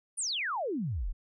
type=exponential sweep; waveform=sine; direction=down; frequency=9956 to 30.55 Hz; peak=-30 dBFS; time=0.17-1.13 s; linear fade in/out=20 ms; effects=none